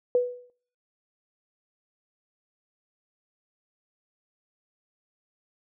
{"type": "tone with exponential decay", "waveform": "sine", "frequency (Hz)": 492.5, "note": "B4", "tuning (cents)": -5, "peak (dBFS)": -16, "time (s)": [0.15, 0.5], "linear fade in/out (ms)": 1, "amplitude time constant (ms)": 74, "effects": ["noise-tail reverb RT60 0.6 s tail -26 dB re dry"]}